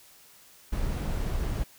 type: noise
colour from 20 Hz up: brown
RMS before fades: -29 dBFS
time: 0.72-1.64 s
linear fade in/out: 10 ms
effects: white hiss -55 dBFS RMS until 1.78 s